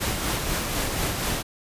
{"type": "noise with tremolo", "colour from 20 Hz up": "pink", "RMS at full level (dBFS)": -25, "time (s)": [0, 1.43], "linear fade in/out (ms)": 20, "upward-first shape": "sine", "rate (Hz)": 4.1, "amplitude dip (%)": 35, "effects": ["resampled to 32000 Hz"]}